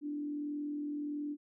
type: tone with frequency modulation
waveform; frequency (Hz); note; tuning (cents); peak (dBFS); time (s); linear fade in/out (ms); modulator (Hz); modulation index
sine; 293.7; D4; 0; -35; 0.01-1.37; 50; 41.5; 0.3
effects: none